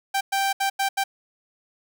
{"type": "tone bursts at uneven times", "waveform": "sawtooth", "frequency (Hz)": 784, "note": "G5", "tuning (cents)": 0, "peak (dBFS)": -17, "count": 5, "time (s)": [[0.14, 0.21], [0.32, 0.53], [0.6, 0.7], [0.79, 0.89], [0.97, 1.04]], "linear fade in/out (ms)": 10, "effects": []}